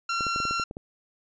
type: tone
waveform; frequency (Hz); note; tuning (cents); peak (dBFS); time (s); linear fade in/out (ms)
sawtooth; 1367; F6; -37; -22; 0.09-0.64; 5
type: clicks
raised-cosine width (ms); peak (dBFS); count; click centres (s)
2; -23; 9; 0.208 / 0.267 / 0.361 / 0.402 / 0.453 / 0.51 / 0.598 / 0.711 / 0.769
effects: resampled to 16000 Hz